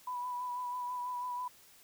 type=tone with vibrato; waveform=sine; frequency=987.8 Hz; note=B5; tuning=in tune; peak=-35 dBFS; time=0.07-1.48 s; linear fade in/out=5 ms; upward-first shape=sine; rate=6.1 Hz; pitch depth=24 cents each way; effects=white hiss -60 dBFS RMS until 1.83 s